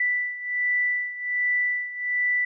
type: beating tone pair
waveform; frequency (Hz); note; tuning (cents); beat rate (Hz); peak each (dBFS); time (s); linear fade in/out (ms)
sine; 1975.5 / 1976.8; B6 / B6; 0 / +1; 1.3; -24 / -28; 0-2.45; 5
effects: none